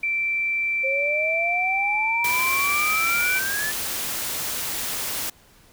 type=tone; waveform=sine; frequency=2341 Hz; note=D7; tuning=6 cents flat; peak=-21 dBFS; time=0.03-3.39 s; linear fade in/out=5 ms
type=exponential sweep; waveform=sine; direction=up; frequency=527 to 1760 Hz; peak=-25 dBFS; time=0.83-3.72 s; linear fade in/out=20 ms
type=noise; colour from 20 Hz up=white; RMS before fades=-28 dBFS; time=2.24-5.3 s; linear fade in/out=5 ms
effects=pink hiss -54 dBFS RMS until 5.72 s